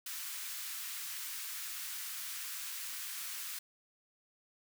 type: high-pass noise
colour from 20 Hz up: white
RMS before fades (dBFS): -42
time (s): 0.06-3.59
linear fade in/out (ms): 5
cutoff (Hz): 1200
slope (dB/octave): 24
effects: none